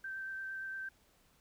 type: tone with vibrato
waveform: sine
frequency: 1559 Hz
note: G6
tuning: 10 cents flat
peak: -39 dBFS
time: 0.04-0.89 s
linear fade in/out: 5 ms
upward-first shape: sine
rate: 8.7 Hz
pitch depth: 12 cents each way
effects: pink hiss -69 dBFS RMS until 1.4 s